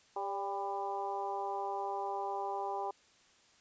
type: harmonic tone with a mistuned harmonic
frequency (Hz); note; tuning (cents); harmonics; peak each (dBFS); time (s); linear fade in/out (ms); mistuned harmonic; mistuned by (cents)
198.7; G3; +24; 2 / 3 / 4 / 5 / 6; -41 / -45 / -37 / -41 / -50; 0.16-2.91; 5; 3; -47
effects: white hiss -65 dBFS RMS until 3.6 s + resampled to 16000 Hz